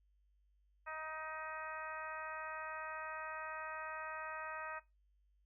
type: harmonic tone with a mistuned harmonic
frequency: 314.3 Hz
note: D#4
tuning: 18 cents sharp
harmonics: 2 / 3 / 4 / 5 / 6 / 7 / 8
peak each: -51 / -48 / -47 / -50 / -51 / -63 / -54 dBFS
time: 0.86-4.8 s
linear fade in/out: 20 ms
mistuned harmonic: 5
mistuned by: -17 cents
effects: noise-tail reverb RT60 0.2 s tail -17 dB re dry + added 50 Hz sine -70 dBFS peak until 5.45 s